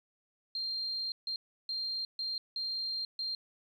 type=tone bursts at uneven times; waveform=sine; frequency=4186 Hz; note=C8; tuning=in tune; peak=-33 dBFS; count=6; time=0.55-1.12 / 1.27-1.36 / 1.69-2.05 / 2.19-2.38 / 2.56-3.05 / 3.19-3.35 s; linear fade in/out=2 ms; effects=11-bit